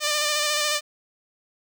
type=tone with vibrato; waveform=5% pulse; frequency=597 Hz; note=D5; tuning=28 cents sharp; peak=-10 dBFS; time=0-0.81 s; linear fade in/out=50 ms; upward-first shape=square; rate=14 Hz; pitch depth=20 cents each way; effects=none